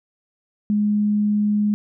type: tone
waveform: sine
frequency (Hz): 208.5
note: G#3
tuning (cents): +7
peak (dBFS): -16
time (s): 0.7-1.74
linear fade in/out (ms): 0
effects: none